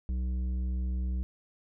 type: tone with tanh clipping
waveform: triangle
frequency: 62.7 Hz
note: B1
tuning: 27 cents sharp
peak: -30 dBFS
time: 0.09-1.23 s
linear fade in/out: 0 ms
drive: 13 dB
effects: none